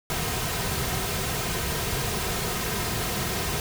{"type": "noise with comb filter", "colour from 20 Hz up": "pink", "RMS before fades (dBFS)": -28, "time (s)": [0.1, 3.6], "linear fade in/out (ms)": 0, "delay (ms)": 3.5, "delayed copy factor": -0.55, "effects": []}